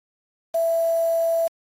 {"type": "tone with quantisation", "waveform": "sine", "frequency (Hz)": 663, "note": "E5", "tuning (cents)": 10, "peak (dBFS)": -18, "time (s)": [0.54, 1.48], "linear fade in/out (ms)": 10, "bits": 6, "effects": ["AAC 48 kbps"]}